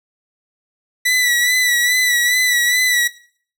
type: tone with vibrato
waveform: sawtooth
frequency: 1967 Hz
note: B6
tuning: 7 cents flat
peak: -10 dBFS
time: 1.05-3.08 s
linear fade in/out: 10 ms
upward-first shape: sine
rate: 2.4 Hz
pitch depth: 42 cents each way
effects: noise-tail reverb RT60 0.5 s tail -18 dB re dry